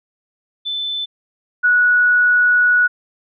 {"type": "tone pair in turn", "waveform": "sine", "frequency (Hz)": [3520, 1466.4], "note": ["A7", "F#6"], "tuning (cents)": [0, -16], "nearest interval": "octave + minor third", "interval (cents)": 1516, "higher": "first", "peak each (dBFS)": [-20, -10], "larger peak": "second", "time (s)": [[0.65, 1.06], [1.63, 2.88]], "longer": "second", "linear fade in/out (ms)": 20, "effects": []}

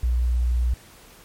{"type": "tone", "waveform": "sine", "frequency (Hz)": 60.6, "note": "B1", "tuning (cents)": -32, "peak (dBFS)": -18, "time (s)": [0.03, 0.74], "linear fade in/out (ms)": 5, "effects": ["pink hiss -49 dBFS RMS until 1.24 s", "MP3 64 kbps"]}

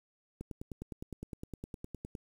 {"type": "click train", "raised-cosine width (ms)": 3, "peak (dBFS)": -28, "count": 18, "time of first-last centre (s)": [0.41, 2.152], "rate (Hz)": 9.76, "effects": ["9-bit"]}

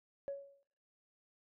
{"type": "tone with exponential decay", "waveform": "sine", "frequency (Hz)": 558, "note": "C#5", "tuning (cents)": 11, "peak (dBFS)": -34, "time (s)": [0.28, 0.63], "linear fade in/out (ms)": 0, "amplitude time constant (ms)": 75, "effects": ["noise-tail reverb RT60 0.6 s tail -18 dB re dry", "tanh soft clip ceiling -33 dBFS"]}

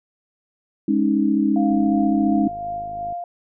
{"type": "chord", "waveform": "sine", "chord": "Ab suspended fourth", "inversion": "none", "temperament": "just", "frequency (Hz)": [207.7, 276.9, 311.5], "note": ["Ab3", "Db4", "Eb4"], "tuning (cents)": [0, -2, 2], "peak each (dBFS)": -20, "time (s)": [0.88, 2.48], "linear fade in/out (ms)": 5}
{"type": "tone with tremolo", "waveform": "sine", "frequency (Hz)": 698.5, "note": "F5", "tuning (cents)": 0, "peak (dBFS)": -24, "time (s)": [1.56, 3.24], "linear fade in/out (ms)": 2, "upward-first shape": "sine", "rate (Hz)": 2.8, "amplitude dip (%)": 35}
{"type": "click train", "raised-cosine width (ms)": 3, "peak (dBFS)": -30, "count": 75, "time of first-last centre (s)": [1.71, 3.125], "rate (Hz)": 52.3}
{"effects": []}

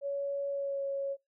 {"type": "tone with pitch glide", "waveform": "sine", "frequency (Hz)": [561, 552.6], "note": ["C#5", "C#5"], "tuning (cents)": [21, -6], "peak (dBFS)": -31, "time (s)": [0.01, 1.17], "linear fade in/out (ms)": 50, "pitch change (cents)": -27, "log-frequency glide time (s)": [0.5, 0.83], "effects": ["noise-tail reverb RT60 0.2 s tail -25 dB re dry"]}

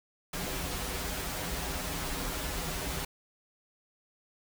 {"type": "noise with comb filter", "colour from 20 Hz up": "pink", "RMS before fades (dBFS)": -35, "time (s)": [0.33, 3.05], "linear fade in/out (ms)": 5, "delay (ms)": 9, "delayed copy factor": -0.9, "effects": []}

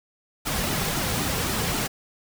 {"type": "noise with flanger", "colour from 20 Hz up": "pink", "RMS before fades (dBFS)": -26, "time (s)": [0.45, 1.88], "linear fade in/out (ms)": 20, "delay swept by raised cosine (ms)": [1.8, 3.4], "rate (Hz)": 3.8, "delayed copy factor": -0.55, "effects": []}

